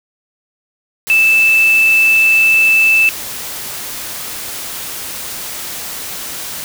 sine tone in noise, 2637 Hz, E7, in tune, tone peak -7 dBFS, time 1.1-3.09 s, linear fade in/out 0 ms, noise white, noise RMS -25 dBFS, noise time 1.07-6.64 s, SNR +15 dB, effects none

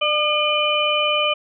harmonic tone with a mistuned harmonic, 604 Hz, D5, 48 cents sharp, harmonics 1 / 2 / 4 / 5, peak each -22 / -23 / -23 / -21 dBFS, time 0.01-1.34 s, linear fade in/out 10 ms, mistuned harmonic 1, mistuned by -18 cents, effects none

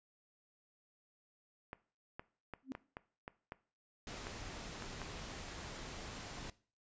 clicks, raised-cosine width 0.5 ms, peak -29 dBFS, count 10, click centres 1.731 / 2.195 / 2.537 / 2.751 / 2.969 / 3.279 / 3.521 / 4.269 / 4.823 / 5.017 s
sine tone with exponential growth, 264.2 Hz, C4, 17 cents sharp, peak -35 dBFS, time 2.63-2.72 s, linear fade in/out 0 ms, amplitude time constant 19 ms
pink noise, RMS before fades -47 dBFS, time 4.07-6.5 s, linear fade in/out 2 ms
effects noise-tail reverb RT60 0.4 s tail -19 dB re dry + resampled to 16000 Hz

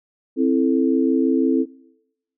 sine chord, A minor, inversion first, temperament just, 264 / 330 / 440 Hz, C4 / E4 / A4, +16 / +2 / 0 cents, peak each -17 / -20 / -23 dBFS, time 0.36-1.66 s, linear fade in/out 50 ms, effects noise-tail reverb RT60 0.9 s tail -23 dB re dry

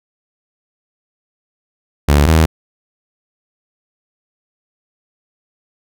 sawtooth tone pair in turn, 72.5 / 79.84 Hz, D2 / D#2, -22 / +45 cents, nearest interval major second, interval 167 cents, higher second, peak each -4 dBFS, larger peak neither, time 2.08-2.27 / 2.27-2.46 s, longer neither, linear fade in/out 10 ms, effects none

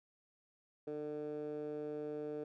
15% pulse tone with band-pass filter, 150 Hz, D3, 37 cents sharp, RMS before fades -42 dBFS, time 0.87-2.44 s, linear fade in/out 5 ms, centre 430 Hz, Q 2.8, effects none

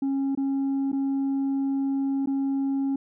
sine tone with dropouts, 273.2 Hz, C#4, 25 cents flat, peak -20 dBFS, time 0.02-2.96 s, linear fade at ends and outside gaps 5 ms, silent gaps 0.351-0.374 / 0.918-0.928 / 2.26-2.272 s, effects tanh soft clip ceiling -22 dBFS

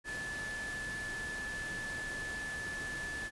sine tone in noise, 1736 Hz, A6, 24 cents flat, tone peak -38 dBFS, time 0.04-3.31 s, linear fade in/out 50 ms, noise pink, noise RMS -45 dBFS, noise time 0.04-3.31 s, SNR +4 dB, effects resampled to 24000 Hz

